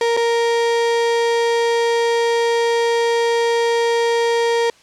35% pulse tone with dropouts, 466.2 Hz, A#4, in tune, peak -13 dBFS, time 0.01-4.7 s, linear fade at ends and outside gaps 2 ms, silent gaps 0.167-0.172 s, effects white hiss -50 dBFS RMS until 4.82 s + low-pass 6000 Hz 12 dB/octave

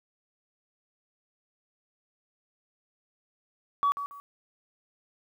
sine tone with echo, 1136 Hz, C#6, 42 cents sharp, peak -20 dBFS, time 3.83-3.92 s, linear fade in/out 0 ms, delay 140 ms, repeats 2, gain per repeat -11 dB, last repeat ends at 4.2 s, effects tanh soft clip ceiling -18 dBFS + 10-bit

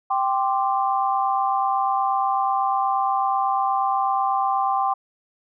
sine chord, G suspended fourth, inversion none, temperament equal, 784 / 1046.5 / 1174.7 Hz, G5 / C6 / D6, 0 / 0 / 0 cents, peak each -21 / -24 / -26 dBFS, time 0.1-4.94 s, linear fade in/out 10 ms, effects none

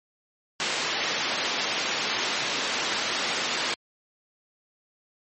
white band-pass noise, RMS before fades -28 dBFS, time 0.6-3.74 s, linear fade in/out 0 ms, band 220 to 4600 Hz, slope 12 dB/octave, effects low-pass 9000 Hz 12 dB/octave + MP3 32 kbps

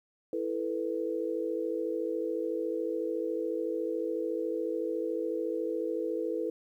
sine chord, E suspended fourth, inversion none, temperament equal, 329.6 / 440 / 493.9 Hz, E4 / A4 / B4, 0 / 0 / 0 cents, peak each -34 dBFS, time 0.33-6.5 s, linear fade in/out 2 ms, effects 11-bit

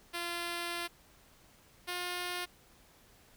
5% pulse tone pair in turn, 344.5 / 356 Hz, F4 / F4, -24 / +33 cents, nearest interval minor second, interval 57 cents, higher second, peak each -24 dBFS, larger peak neither, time 0.13-0.88 / 1.87-2.46 s, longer first, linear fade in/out 20 ms, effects pink hiss -62 dBFS RMS until 3.36 s

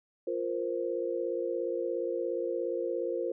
sine chord, F suspended fourth, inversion none, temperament equal, 349.2 / 466.2 / 523.3 Hz, F4 / Bb4 / C5, 0 / 0 / 0 cents, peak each -34 dBFS, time 0.27-3.32 s, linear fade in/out 5 ms, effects none

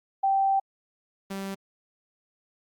sine / sawtooth tone pair in turn, 780 / 195 Hz, G5 / G3, -9 / -9 cents, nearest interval 2 octaves, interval 2400 cents, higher first, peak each -20 / -28 dBFS, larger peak first, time 0.23-0.6 / 1.3-1.55 s, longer first, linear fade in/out 10 ms, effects Opus 48 kbps

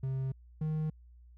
triangle tone pair in turn, 132.7 / 155.46 Hz, C3 / D#3, +25 / -1 cents, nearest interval minor third, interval 274 cents, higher second, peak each -29 / -28 dBFS, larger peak second, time 0.03-0.32 / 0.61-0.9 s, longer neither, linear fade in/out 5 ms, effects added 60 Hz sine -53 dBFS peak until 1.37 s

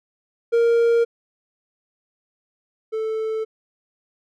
triangle tone pair in turn, 466.2 / 440 Hz, A#4 / A4, 0 / 0 cents, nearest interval minor second, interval 100 cents, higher first, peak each -12 / -20 dBFS, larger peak first, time 0.52-1.05 / 2.92-3.45 s, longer neither, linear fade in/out 20 ms, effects none

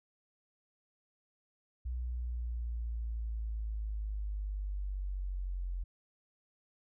sine linear sweep, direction down, 61.74 to 44.21 Hz, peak -34 dBFS, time 1.85-5.84 s, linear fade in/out 10 ms, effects none

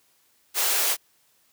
white high-pass noise, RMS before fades -23 dBFS, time 0.54-0.97 s, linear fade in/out 50 ms, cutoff 370 Hz, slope 48 dB/octave, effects white hiss -64 dBFS RMS until 1.52 s + high-pass 60 Hz 12 dB/octave

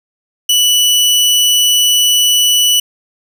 sawtooth tone, 2960 Hz, F#7, in tune, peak -5 dBFS, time 0.49-2.8 s, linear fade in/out 5 ms, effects none

